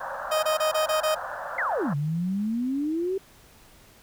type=band-pass noise; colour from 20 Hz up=pink; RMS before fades=-34 dBFS; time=0-1.94 s; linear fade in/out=10 ms; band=530 to 1700 Hz; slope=96 dB/octave
type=tone bursts; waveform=30% pulse; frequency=623 Hz; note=D#5; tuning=2 cents sharp; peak=-19 dBFS; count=6; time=0.31-1.15 s; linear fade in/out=10 ms; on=120 ms; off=24 ms
type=exponential two-way sweep; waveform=sine; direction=down then up; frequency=2169 to 140 to 393.7 Hz; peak=-24 dBFS; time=1.58-3.18 s; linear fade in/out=5 ms; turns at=1.95 s
effects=pink hiss -54 dBFS RMS until 4.02 s